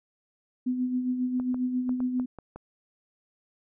sine tone with tremolo, 251.7 Hz, B3, 33 cents sharp, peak -23 dBFS, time 0.66-2.26 s, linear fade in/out 10 ms, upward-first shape sine, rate 7.4 Hz, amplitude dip 50%
clicks, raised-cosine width 1 ms, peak -27 dBFS, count 7, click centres 1.399 / 1.544 / 1.893 / 2.004 / 2.198 / 2.387 / 2.56 s
effects none

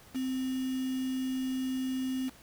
sine tone with quantisation, 260 Hz, C4, 11 cents flat, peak -30 dBFS, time 0.14-2.3 s, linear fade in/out 20 ms, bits 7, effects pink hiss -56 dBFS RMS until 2.42 s

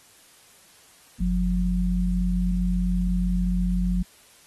sine tone pair together, 47.68 / 180 Hz, G1 / F#3, -47 / -47 cents, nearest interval octave + major seventh, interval 2300 cents, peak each -23 dBFS, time 1.2-4.03 s, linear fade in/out 10 ms, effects white hiss -54 dBFS RMS until 4.46 s + AAC 32 kbps

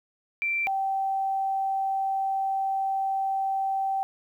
sine tone pair in turn, 2349 / 775.8 Hz, D7 / G5, 0 / -18 cents, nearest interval octave + perfect fifth, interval 1918 cents, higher first, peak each -24 dBFS, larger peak neither, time 0.42-0.67 / 0.67-4.03 s, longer second, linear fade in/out 0 ms, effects 10-bit

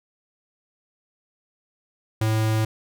square tone, 109.8 Hz, A2, 3 cents flat, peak -20 dBFS, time 2.21-2.65 s, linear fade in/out 5 ms, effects none

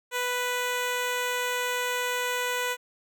10% pulse tone, 494.3 Hz, B4, 1 cent sharp, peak -18 dBFS, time 0.11-2.77 s, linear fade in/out 50 ms, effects none

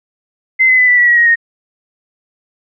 sine tone with pitch steps, 2064 / 2033 / 2003 / 1973.1 / 1943.7 / 1914.7 / 1886.1 / 1858 Hz, C7 / B6 / B6 / B6 / B6 / A#6 / A#6 / A#6, -24 / +50 / +24 / -2 / -28 / +46 / +20 / -6 cents, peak -6 dBFS, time 0.59-1.358 s, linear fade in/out 20 ms, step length 96 ms, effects none

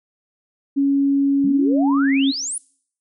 sine tone with pitch glide, 278.1 to 272.7 Hz, C#4 to C#4, +6 to -28 cents, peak -14 dBFS, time 0.76-2.32 s, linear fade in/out 20 ms, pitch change -34 cents, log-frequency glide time 1.99-2.11 s
sine exponential sweep, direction up, 184.8 to 10250 Hz, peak -23 dBFS, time 1.44-2.58 s, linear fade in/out 2 ms
effects noise-tail reverb RT60 0.6 s tail -24 dB re dry

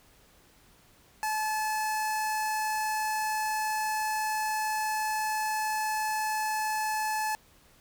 sawtooth tone with notch filter, 863 Hz, A5, 34 cents flat, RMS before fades -30 dBFS, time 1.23-7.35 s, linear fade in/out 0 ms, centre 3400 Hz, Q 1.9, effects pink hiss -60 dBFS RMS until 7.8 s

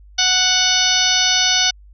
harmonic tone with a mistuned harmonic, 740 Hz, F#5, in tune, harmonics 1 / 2 / 3 / 4 / 5 / 6 / 7 / 8, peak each -26 / -23 / -24 / -20 / -20 / -21 / -22 / -20 dBFS, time 0.18-1.71 s, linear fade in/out 10 ms, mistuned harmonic 5, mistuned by -33 cents, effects added 50 Hz sine -41 dBFS peak until 1.93 s

